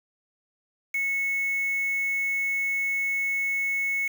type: tone with quantisation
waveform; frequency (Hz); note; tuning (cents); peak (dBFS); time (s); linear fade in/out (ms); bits
sine; 2200; C#7; -14; -24; 0.94-4.08; 5; 6
effects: none